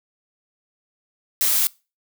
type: noise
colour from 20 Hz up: blue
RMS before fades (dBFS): -19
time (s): 1.41-1.67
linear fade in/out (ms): 0
effects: noise-tail reverb RT60 0.3 s tail -24 dB re dry